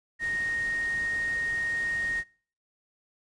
sine tone in noise, 1860 Hz, A#6, 4 cents flat, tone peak -27 dBFS, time 0.19-2.24 s, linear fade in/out 50 ms, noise pink, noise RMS -44 dBFS, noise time 0.19-2.24 s, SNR +14 dB, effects noise-tail reverb RT60 0.5 s tail -24 dB re dry + resampled to 22050 Hz

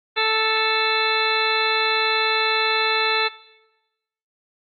harmonic tone with a mistuned harmonic, 440 Hz, A4, in tune, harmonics 1 / 2 / 3 / 4 / 5 / 6 / 8 / 9, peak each -26 / -26 / -26 / -26 / -26 / -26 / -26 / -26 dBFS, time 0.16-3.29 s, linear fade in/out 20 ms, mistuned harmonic 9, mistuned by +35 cents, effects noise-tail reverb RT60 1.0 s tail -20 dB re dry + Opus 32 kbps

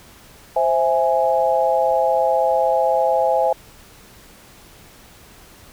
sine chord, C augmented, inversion none, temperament equal, 523.3 / 659.3 / 830.6 Hz, C5 / E5 / G#5, 0 / 0 / 0 cents, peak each -19 dBFS, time 0.56-3.53 s, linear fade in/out 5 ms, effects pink hiss -46 dBFS RMS until 5.72 s

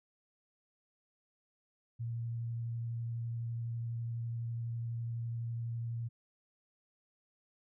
sine tone with vibrato, 116.54 Hz, A#2, in tune, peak -35 dBFS, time 1.99-6.09 s, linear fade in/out 20 ms, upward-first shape sine, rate 12 Hz, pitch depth 11 cents each way, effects none

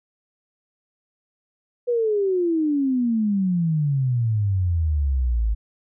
sine exponential sweep, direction down, 493.5 to 51.91 Hz, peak -18 dBFS, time 1.87-5.55 s, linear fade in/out 20 ms, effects none

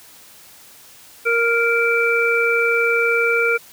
harmonic tone, 466.2 Hz, A#4, in tune, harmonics 1 / 3 / 5, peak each -19 / -19 / -19 dBFS, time 1.25-3.58 s, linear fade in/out 20 ms, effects white hiss -45 dBFS RMS until 3.72 s + high-pass 60 Hz 12 dB/octave

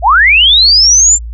sine linear sweep, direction up, 620 to 7400 Hz, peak -3 dBFS, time 0.02-1.19 s, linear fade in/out 50 ms, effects added 57 Hz sine -20 dBFS peak until 1.33 s

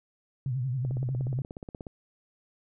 sine tone with vibrato, 128.1 Hz, C3, 36 cents flat, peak -27 dBFS, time 0.46-1.42 s, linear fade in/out 2 ms, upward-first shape sine, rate 11 Hz, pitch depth 120 cents each way
click train, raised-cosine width 2 ms, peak -26 dBFS, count 18, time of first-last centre 0.85-1.868 s, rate 16.7 Hz
effects none

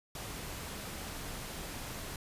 pink noise, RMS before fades -42 dBFS, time 0.15-2.16 s, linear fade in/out 2 ms, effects resampled to 32000 Hz

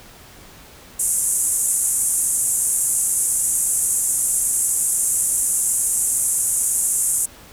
pink band-pass noise, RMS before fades -20 dBFS, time 0.99-7.26 s, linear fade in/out 10 ms, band 7500 to 11000 Hz, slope 48 dB/octave, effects pink hiss -44 dBFS RMS until 7.52 s

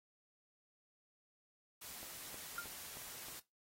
white noise, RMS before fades -50 dBFS, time 1.81-3.4 s, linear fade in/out 10 ms
click train, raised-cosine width 1 ms, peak -40 dBFS, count 5, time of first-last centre 2.03-3.284 s, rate 3.19 Hz
sine tone with exponential decay, 1396.9 Hz, F6, in tune, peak -35 dBFS, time 2.58-2.66 s, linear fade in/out 2 ms, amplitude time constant 17 ms
effects noise-tail reverb RT60 0.2 s tail -18 dB re dry + AAC 48 kbps

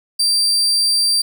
35% pulse tone, 4699 Hz, D8, in tune, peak -12 dBFS, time 0.19-1.22 s, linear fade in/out 10 ms, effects none

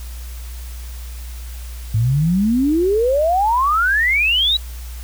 sine exponential sweep, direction up, 104.9 to 3951 Hz, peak -13 dBFS, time 1.94-4.57 s, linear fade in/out 5 ms, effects added 60 Hz sine -28 dBFS peak until 5.03 s + white hiss -41 dBFS RMS until 5.03 s

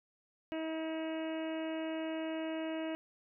harmonic tone, 319.8 Hz, D#4, 48 cents sharp, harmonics 1 / 2 / 3 / 4 / 5 / 6 / 7 / 8 / 9, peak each -37 / -40 / -50 / -55 / -52 / -54 / -54 / -54 / -52 dBFS, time 0.52-2.95 s, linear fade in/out 0 ms, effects none

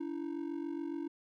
triangle ring-modulated tone, 311.1 Hz, D#4, in tune, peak -31 dBFS, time 0-1.08 s, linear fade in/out 10 ms, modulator 23.6 Hz, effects none

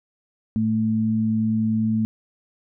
sine tone pair together, 110.67 / 220 Hz, A2 / A3, +11 / 0 cents, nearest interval octave, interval 1189 cents, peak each -26 / -19 dBFS, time 0.56-2.05 s, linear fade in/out 0 ms, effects none

